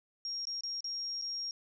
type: tone with dropouts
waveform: sine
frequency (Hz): 5580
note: F8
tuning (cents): -2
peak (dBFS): -35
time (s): 0.25-1.51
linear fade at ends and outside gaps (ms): 1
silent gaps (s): 0.453-0.47 / 0.608-0.635 / 0.806-0.843 / 1.215-1.221
effects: none